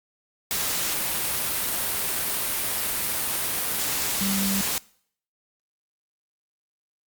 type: tone in noise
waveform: sine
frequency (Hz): 196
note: G3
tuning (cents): 0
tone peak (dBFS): -25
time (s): 4.21-4.61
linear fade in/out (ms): 0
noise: white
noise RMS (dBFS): -26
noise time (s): 0.51-4.78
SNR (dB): -2
effects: noise-tail reverb RT60 0.6 s tail -23 dB re dry + Opus 48 kbps